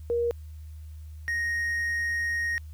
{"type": "tone pair in turn", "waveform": ["sine", "triangle"], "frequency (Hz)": [472.6, 1867.6], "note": ["A#4", "A#6"], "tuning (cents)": [24, 3], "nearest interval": "2 octaves", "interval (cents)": 2379, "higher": "second", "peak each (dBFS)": [-23, -24], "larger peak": "first", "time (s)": [[0.1, 0.31], [1.28, 2.58]], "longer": "second", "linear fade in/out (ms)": 0, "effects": ["added 77 Hz sine -39 dBFS peak until 2.73 s", "white hiss -64 dBFS RMS until 2.73 s"]}